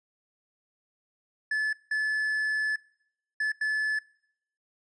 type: tone bursts at uneven times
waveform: triangle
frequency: 1729 Hz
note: A6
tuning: 31 cents flat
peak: -23 dBFS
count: 4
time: 1.51-1.73 / 1.91-2.76 / 3.4-3.52 / 3.61-3.99 s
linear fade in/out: 5 ms
effects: noise-tail reverb RT60 0.7 s tail -22 dB re dry + resampled to 22050 Hz